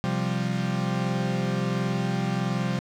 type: chord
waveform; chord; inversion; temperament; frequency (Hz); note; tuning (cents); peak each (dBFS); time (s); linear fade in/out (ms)
40% pulse; C suspended fourth; none; equal; 130.81 / 174.61 / 196; C3 / F3 / G3; 0 / 0 / 0; -28; 0.04-2.79; 0
effects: low-pass 6000 Hz 12 dB/octave + 9-bit